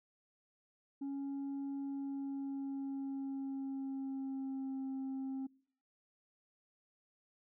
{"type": "tone with pitch glide", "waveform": "sine", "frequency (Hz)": [277.2, 266.7], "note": ["C#4", "C4"], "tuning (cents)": [0, 33], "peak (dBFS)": -35, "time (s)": [1.01, 5.47], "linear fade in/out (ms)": 10, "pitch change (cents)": -67, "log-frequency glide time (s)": [1.79, 4.85], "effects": ["noise-tail reverb RT60 0.6 s tail -26 dB re dry", "tanh soft clip ceiling -37 dBFS"]}